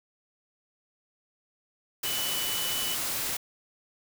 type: tone in noise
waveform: sine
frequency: 2978 Hz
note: F#7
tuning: 11 cents sharp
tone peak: -33 dBFS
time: 2.05-2.95 s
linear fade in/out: 5 ms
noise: white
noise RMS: -31 dBFS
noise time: 2.03-3.37 s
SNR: -5 dB
effects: none